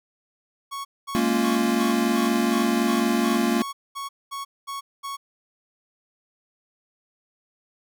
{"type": "tone bursts", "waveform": "45% pulse", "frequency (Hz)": 1108.7, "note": "C#6", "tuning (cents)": 0, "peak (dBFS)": -30, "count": 13, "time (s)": [0.71, 5.17], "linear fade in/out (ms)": 20, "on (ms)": 140, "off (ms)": 220}
{"type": "chord", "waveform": "square", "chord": "Bb minor seventh", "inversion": "third", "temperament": "equal with one note detuned", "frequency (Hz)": [207.7, 231.7, 277.2, 349.2], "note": ["Ab3", "Bb3", "Db4", "F4"], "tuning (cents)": [0, -10, 0, 0], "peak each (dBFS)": [-29, -23, -28, -27], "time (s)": [1.15, 3.62], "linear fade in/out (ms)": 0}
{"effects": []}